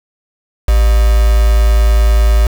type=tone with quantisation; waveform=sine; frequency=55 Hz; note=A1; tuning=in tune; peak=-6 dBFS; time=0.68-2.47 s; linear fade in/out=5 ms; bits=3; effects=none